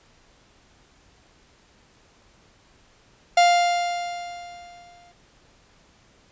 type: tone with exponential decay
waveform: 45% pulse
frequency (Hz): 700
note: F5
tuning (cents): +4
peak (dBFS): -12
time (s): 3.37-5.12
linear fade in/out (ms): 5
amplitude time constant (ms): 380
effects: pink hiss -57 dBFS RMS until 6.31 s + resampled to 16000 Hz